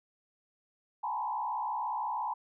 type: tone with frequency modulation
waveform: sine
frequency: 917 Hz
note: A#5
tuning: 29 cents flat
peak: -31 dBFS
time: 1.03-2.34 s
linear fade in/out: 10 ms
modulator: 63 Hz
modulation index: 1.6
effects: none

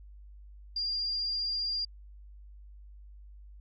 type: tone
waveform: sine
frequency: 4795 Hz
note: D8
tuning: 35 cents sharp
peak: -29 dBFS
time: 0.76-1.85 s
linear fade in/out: 5 ms
effects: added 50 Hz sine -47 dBFS peak until 3.6 s + MP3 96 kbps

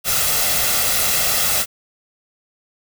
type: noise with comb filter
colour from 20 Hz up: white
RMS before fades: -18 dBFS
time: 0.04-1.66 s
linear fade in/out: 50 ms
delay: 1.5 ms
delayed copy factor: +0.55
effects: none

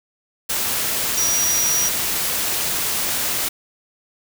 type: tone in noise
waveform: sine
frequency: 5780 Hz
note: F#8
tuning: 41 cents flat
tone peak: -18 dBFS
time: 1.17-1.89 s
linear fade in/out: 10 ms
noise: white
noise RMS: -22 dBFS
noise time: 0.49-3.49 s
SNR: +1 dB
effects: none

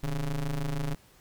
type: ring-modulated tone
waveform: square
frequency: 69.3 Hz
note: C#2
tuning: in tune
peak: -26 dBFS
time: 0.03-0.95 s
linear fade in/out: 5 ms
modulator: 82.5 Hz
effects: pink hiss -59 dBFS RMS until 1.2 s

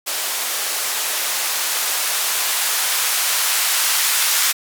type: noise with band-pass filter sweep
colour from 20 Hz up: violet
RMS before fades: -20 dBFS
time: 0.06-4.53 s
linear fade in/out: 20 ms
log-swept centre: 510 to 1100 Hz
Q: 0.8
effects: none

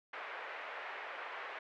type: band-pass noise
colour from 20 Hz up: white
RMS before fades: -45 dBFS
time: 0.13-1.59 s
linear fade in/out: 5 ms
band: 480 to 2200 Hz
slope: 24 dB/octave
effects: none

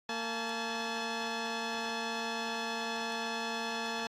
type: tone pair together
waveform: 10% pulse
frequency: 228.7 / 860 Hz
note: A#3 / A5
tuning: -33 / -40 cents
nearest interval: octave + major seventh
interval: 2293 cents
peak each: -28 dBFS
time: 0.09-4.07 s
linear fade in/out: 2 ms
effects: low-pass 6000 Hz 12 dB/octave + AAC 64 kbps

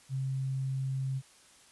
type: tone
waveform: sine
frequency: 133.4 Hz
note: C3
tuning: 34 cents sharp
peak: -30 dBFS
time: 0.09-1.22 s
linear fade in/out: 50 ms
effects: white hiss -59 dBFS RMS until 1.71 s + resampled to 24000 Hz

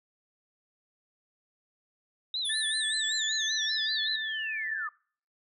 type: tone with vibrato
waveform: sine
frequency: 3729 Hz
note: A#7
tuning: in tune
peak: -29 dBFS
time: 2.34-4.16 s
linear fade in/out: 2 ms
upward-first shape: sine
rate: 5.2 Hz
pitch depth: 160 cents each way
type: linear sweep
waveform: sine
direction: down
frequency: 9900 to 1174.7 Hz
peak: -35 dBFS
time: 2.45-4.89 s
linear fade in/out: 2 ms
type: tone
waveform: sine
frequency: 1760 Hz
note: A6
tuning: in tune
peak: -32 dBFS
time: 2.49-4.88 s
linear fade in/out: 10 ms
effects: noise-tail reverb RT60 0.5 s tail -25 dB re dry

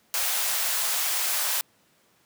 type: high-pass noise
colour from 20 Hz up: white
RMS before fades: -26 dBFS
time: 0.14-1.61 s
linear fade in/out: 0 ms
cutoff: 590 Hz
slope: 24 dB/octave
effects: pink hiss -63 dBFS RMS until 2.25 s + high-pass 150 Hz 12 dB/octave

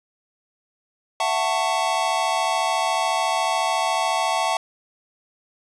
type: chord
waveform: square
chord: F# minor seventh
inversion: third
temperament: just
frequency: 666 / 740 / 888 / 1110 Hz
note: E5 / F#5 / A5 / C#6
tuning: +18 / 0 / +16 / +2 cents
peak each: -27 / -26 / -25 / -28 dBFS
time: 1.2-4.57 s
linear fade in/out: 2 ms
effects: resampled to 22050 Hz + 8-bit

